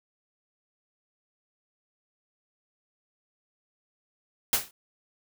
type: noise with exponential decay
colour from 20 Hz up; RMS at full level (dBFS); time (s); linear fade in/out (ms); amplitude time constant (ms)
white; -19; 4.53-4.71; 2; 38
effects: none

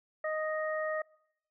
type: harmonic tone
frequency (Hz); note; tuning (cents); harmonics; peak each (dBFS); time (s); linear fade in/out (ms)
622.3; D#5; 0; 1 / 2 / 3; -32 / -39 / -38; 0.24-1.02; 5
effects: noise-tail reverb RT60 0.8 s tail -25 dB re dry

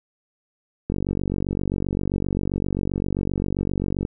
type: click train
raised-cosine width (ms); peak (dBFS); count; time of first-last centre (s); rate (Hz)
3; -11; 151; 0.9-4.051; 47.6
effects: none

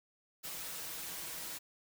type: noise with comb filter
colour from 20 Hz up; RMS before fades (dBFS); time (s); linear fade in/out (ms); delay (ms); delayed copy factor
white; -43; 0.43-1.59; 20; 6.2; +0.5
effects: none

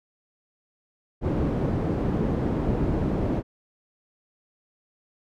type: low-pass noise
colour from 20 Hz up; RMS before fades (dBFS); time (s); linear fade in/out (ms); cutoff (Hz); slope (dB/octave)
white; -25; 1.21-3.43; 50; 310; 12
effects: none

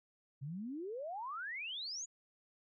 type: exponential sweep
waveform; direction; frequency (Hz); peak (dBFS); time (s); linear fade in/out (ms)
sine; up; 129.2 to 7040; -40; 0.41-2.06; 20
effects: none

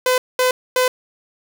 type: tone bursts at uneven times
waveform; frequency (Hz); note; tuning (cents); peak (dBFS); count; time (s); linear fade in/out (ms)
sawtooth; 507; B4; +45; -10; 3; 0.06-0.18 / 0.39-0.51 / 0.76-0.88; 2
effects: none

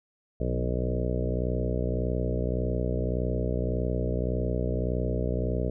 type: harmonic tone with a mistuned harmonic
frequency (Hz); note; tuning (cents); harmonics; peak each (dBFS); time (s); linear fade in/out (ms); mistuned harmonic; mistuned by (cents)
61.74; B1; 0; 1 / 2 / 3 / 4 / 5 / 6 / 7 / 8 / 9 / 10; -29 / -32 / -35 / -37 / -38 / -39 / -35 / -37 / -39 / -38; 0.4-5.7; 5; 3; -27
effects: none

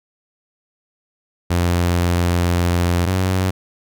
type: tone pair in turn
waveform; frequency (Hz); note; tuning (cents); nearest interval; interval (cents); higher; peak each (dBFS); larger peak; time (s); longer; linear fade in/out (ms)
sawtooth; 87.31 / 93.41; F2 / F#2; 0 / +17; minor second; 117; second; -11 / -12; first; 1.5-3.06 / 3.06-3.51; first; 10
effects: none

